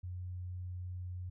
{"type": "tone", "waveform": "sine", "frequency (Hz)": 90.3, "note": "F#2", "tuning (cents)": -42, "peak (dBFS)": -39, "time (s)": [0.03, 1.3], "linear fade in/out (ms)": 10, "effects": []}